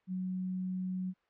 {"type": "tone", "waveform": "sine", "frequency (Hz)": 185, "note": "F#3", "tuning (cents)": 0, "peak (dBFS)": -33, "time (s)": [0.07, 1.14], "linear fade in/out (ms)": 50, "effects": ["white hiss -73 dBFS RMS until 1.29 s", "low-pass 2000 Hz 12 dB/octave"]}